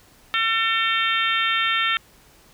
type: harmonic tone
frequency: 450 Hz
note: A4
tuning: 39 cents sharp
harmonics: 3 / 4 / 5 / 6 / 7 / 8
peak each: -24 / -25 / -26 / -27 / -27 / -28 dBFS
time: 0.34-1.97 s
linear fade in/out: 0 ms
effects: pink hiss -53 dBFS RMS until 2.53 s